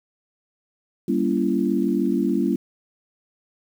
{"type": "chord", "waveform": "sine", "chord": "G diminished seventh", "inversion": "none", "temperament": "just", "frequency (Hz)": [196, 235.2, 282.2, 338.7], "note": ["G3", "Bb3", "Db4", "Fb4"], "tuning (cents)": [0, 16, 31, 47], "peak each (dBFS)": -24, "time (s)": [1.08, 2.56], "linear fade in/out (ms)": 5, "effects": ["8-bit"]}